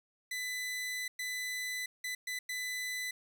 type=tone bursts at uneven times; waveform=sawtooth; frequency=2000 Hz; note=B6; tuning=21 cents sharp; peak=-32 dBFS; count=5; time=0.31-1.08 / 1.19-1.86 / 2.04-2.15 / 2.27-2.39 / 2.49-3.11 s; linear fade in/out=5 ms; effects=none